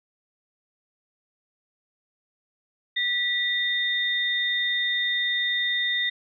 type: tone pair together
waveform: sine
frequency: 1950 / 3649 Hz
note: B6 / A#7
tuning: -23 / -38 cents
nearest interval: major seventh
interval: 1085 cents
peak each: -25 dBFS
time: 2.96-6.1 s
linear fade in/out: 10 ms
effects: none